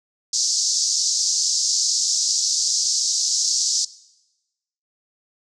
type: band-pass noise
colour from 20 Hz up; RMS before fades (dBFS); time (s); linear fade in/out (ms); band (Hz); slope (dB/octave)
pink; -21; 0.33-3.85; 5; 4700 to 7100; 48
effects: noise-tail reverb RT60 1.0 s tail -20 dB re dry